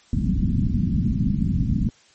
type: low-pass noise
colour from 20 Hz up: white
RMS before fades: -21 dBFS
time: 0.13-1.89 s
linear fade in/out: 2 ms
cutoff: 240 Hz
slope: 48 dB/octave
effects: white hiss -55 dBFS RMS until 2.14 s + MP3 32 kbps